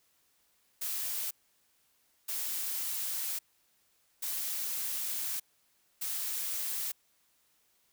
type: noise bursts at uneven times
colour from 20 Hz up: blue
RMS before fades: -35 dBFS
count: 4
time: 0.81-1.31 / 2.28-3.39 / 4.22-5.4 / 6.01-6.92 s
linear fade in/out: 10 ms
effects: white hiss -71 dBFS RMS until 7.92 s